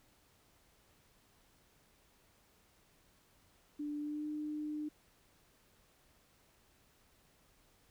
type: tone with pitch glide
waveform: sine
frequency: 294.9 to 301.6 Hz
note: D4 to D4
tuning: +7 to +46 cents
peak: -37 dBFS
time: 3.79-4.89 s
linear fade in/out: 10 ms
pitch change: +39 cents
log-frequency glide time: 3.99-4.25 s
effects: pink hiss -69 dBFS RMS until 7.9 s